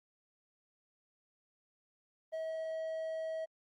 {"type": "tone", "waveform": "triangle", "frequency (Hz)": 642, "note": "E5", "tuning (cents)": -46, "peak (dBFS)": -34, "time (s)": [2.32, 3.46], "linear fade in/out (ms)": 20, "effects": ["Opus 32 kbps"]}